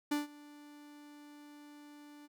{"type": "tone with ADSR envelope", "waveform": "45% pulse", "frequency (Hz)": 293.7, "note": "D4", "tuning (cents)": 0, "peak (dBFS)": -29, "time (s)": [0.11, 2.28], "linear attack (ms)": 9, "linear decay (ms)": 150, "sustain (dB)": -23, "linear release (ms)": 29, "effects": []}